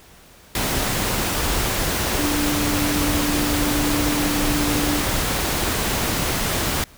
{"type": "tone in noise", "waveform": "sine", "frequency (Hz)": 293.7, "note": "D4", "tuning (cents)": 0, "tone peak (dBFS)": -22, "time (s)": [2.19, 5.01], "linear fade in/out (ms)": 2, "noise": "pink", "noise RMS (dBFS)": -22, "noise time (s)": [0.55, 6.84], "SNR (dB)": -3, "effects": ["pink hiss -48 dBFS RMS until 6.97 s"]}